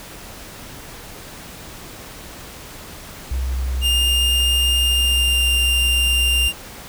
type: tone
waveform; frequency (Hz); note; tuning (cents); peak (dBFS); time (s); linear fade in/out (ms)
sine; 64; C2; -38; -19; 3.31-6.48; 5
type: tone with pitch glide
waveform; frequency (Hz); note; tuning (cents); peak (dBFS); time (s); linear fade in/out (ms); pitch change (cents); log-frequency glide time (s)
45% pulse; 2813 to 2794; F7 to F7; +12 to 0; -16; 3.81-6.53; 50; -12; 4.82-5.44
effects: pink hiss -37 dBFS RMS until 6.88 s